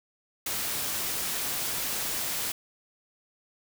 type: noise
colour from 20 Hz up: white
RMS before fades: -31 dBFS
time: 0.46-2.52 s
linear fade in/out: 5 ms
effects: none